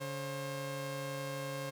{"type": "tone pair together", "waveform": "sawtooth", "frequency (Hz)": [141.7, 535], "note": ["C#3", "C5"], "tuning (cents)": [38, 38], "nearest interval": "octave + major seventh", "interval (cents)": 2300, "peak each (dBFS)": [-37, -36], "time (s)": [0, 1.71], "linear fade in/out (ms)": 20, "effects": []}